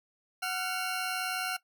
20% pulse tone pair together, 740 / 1380.9 Hz, F#5 / F6, 0 / -20 cents, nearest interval major seventh, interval 1080 cents, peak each -29 / -28 dBFS, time 0.42-1.57 s, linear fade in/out 10 ms, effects noise-tail reverb RT60 0.1 s tail -17 dB re dry

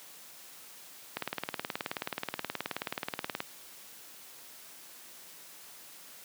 click train, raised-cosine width 0.3 ms, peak -16 dBFS, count 43, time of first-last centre 1.17-3.404 s, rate 18.8 Hz, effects white hiss -51 dBFS RMS until 6.24 s + high-pass 150 Hz 12 dB/octave

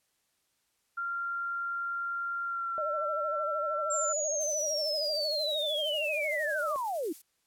sine tone with pitch glide, 1385 to 1348.7 Hz, F6 to E6, -15 to +39 cents, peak -31 dBFS, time 0.97-4.13 s, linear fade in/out 10 ms, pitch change -46 cents, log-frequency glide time 2.45-2.86 s
sine tone with vibrato, 604 Hz, D5, 48 cents sharp, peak -32 dBFS, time 2.78-6.76 s, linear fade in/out 0 ms, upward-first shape sine, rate 13 Hz, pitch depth 75 cents each way
sine linear sweep, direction down, 7459 to 281.8 Hz, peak -30 dBFS, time 3.9-7.13 s, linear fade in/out 10 ms
violet noise with tremolo, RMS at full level -43 dBFS, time 4.4-7.22 s, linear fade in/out 10 ms, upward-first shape triangle, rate 11 Hz, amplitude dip 50%
effects white hiss -75 dBFS RMS until 7.46 s + low-pass 12000 Hz 12 dB/octave

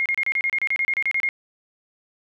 sine tone bursts, 2140 Hz, C7, 38 cents sharp, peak -19 dBFS, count 15, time 0-1.289 s, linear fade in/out 0 ms, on 57 ms, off 31 ms, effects none

